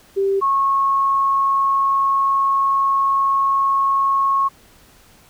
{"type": "tone pair in turn", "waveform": "sine", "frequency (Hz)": [392, 1094.4], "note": ["G4", "C#6"], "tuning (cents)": [0, -23], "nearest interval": "octave + tritone", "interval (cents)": 1777, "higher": "second", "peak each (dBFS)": [-15, -14], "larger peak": "second", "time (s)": [[0.16, 0.41], [0.41, 4.49]], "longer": "second", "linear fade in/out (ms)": 20, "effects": ["pink hiss -50 dBFS RMS until 5.29 s"]}